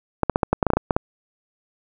clicks, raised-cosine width 1 ms, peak -3 dBFS, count 12, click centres 0.233 / 0.297 / 0.359 / 0.432 / 0.53 / 0.628 / 0.667 / 0.703 / 0.735 / 0.77 / 0.908 / 0.965 s, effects none

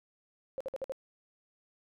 sine tone bursts, 533 Hz, C5, 32 cents sharp, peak -33 dBFS, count 5, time 0.58-0.921 s, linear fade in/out 0 ms, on 25 ms, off 54 ms, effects none

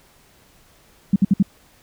sine tone bursts, 195.4 Hz, G3, 5 cents flat, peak -10 dBFS, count 4, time 1.13-1.427 s, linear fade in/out 5 ms, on 30 ms, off 59 ms, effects pink hiss -54 dBFS RMS until 1.82 s

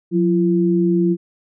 sine tone pair together, 180.11 / 340 Hz, F#3 / F4, -46 / -46 cents, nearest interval major seventh, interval 1100 cents, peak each -16 dBFS, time 0.11-1.17 s, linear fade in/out 50 ms, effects none

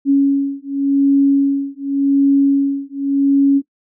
sine beating tone pair, 277.2 / 278.08 Hz, C#4 / C#4, 0 / +6 cents, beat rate 0.88 Hz, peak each -14 dBFS, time 0.05-3.62 s, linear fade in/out 50 ms, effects noise-tail reverb RT60 0.1 s tail -18 dB re dry

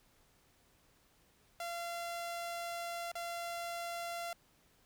sawtooth tone with dropouts, 686 Hz, F5, 31 cents flat, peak -35 dBFS, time 1.6-4.33 s, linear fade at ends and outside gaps 2 ms, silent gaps 3.117-3.153 s, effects pink hiss -69 dBFS RMS until 4.85 s

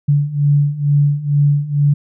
sine beating tone pair, 143.2 / 145.4 Hz, D3 / D3, -43 / -17 cents, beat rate 2.2 Hz, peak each -16 / -13 dBFS, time 0.08-1.94 s, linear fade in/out 10 ms, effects none

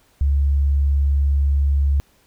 sine tone, 70.2 Hz, C#2, 22 cents sharp, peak -14 dBFS, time 0.21-2 s, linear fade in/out 0 ms, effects pink hiss -58 dBFS RMS until 2.26 s

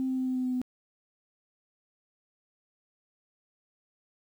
sine tone with pitch steps, 261.6 / 259.9 / 258.3 / 256.7 / 255 / 253.4 / 251.8 Hz, C4 / C4 / C4 / C4 / C4 / B3 / B3, 0 / -11 / -22 / -33 / -44 / +45 / +34 cents, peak -26 dBFS, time 0-0.616 s, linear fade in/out 0 ms, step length 88 ms, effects tanh soft clip ceiling -22 dBFS + 10-bit

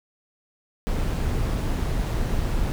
brown noise with amplitude modulation, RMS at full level -23 dBFS, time 0.87-2.72 s, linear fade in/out 0 ms, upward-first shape sine, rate 158 Hz, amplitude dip 25%, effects none

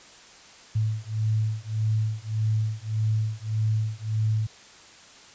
sine beating tone pair, 108.2 / 109.9 Hz, A2 / A2, -29 / -2 cents, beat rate 1.7 Hz, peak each -26 dBFS, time 0.75-4.47 s, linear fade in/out 10 ms, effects white hiss -49 dBFS RMS until 5.34 s + resampled to 16000 Hz

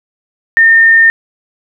sine tone, 1818 Hz, A#6, 44 cents flat, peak -3 dBFS, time 0.57-1.1 s, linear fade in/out 0 ms, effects none

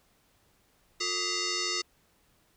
sine tone with frequency modulation, 359.1 Hz, F4, 48 cents sharp, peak -28 dBFS, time 1-1.82 s, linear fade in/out 10 ms, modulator 811 Hz, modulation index 7.5, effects pink hiss -67 dBFS RMS until 2.56 s

